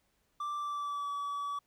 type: tone with pitch glide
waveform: triangle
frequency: 1174.7 to 1143.9 Hz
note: D6 to D6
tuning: 0 to -46 cents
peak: -32 dBFS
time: 0.4-1.59 s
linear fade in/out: 5 ms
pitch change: -46 cents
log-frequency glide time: 0.57-1.1 s
effects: pink hiss -75 dBFS RMS until 1.66 s